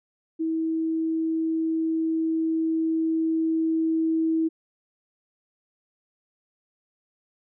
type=tone with level ramp; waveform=sine; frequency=322.9 Hz; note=E4; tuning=36 cents flat; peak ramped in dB=-23 to -20 dBFS; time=0.39-4.49 s; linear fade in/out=20 ms; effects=none